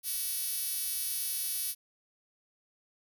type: tone with high-pass filter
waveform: 5% pulse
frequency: 379.4 Hz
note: F#4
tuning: 43 cents sharp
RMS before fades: -34 dBFS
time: 0.03-1.75 s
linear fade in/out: 50 ms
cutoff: 9200 Hz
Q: 0.89
effects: none